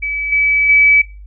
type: tone with level steps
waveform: sine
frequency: 2292 Hz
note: D7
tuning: 43 cents flat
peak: -17 / -10 / -6 dBFS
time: 0.02-1.02 s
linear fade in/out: 10 ms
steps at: 0.32 / 0.69 s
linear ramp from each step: 5 ms
effects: noise-tail reverb RT60 0.3 s tail -19 dB re dry + added 50 Hz sine -32 dBFS peak until 1.26 s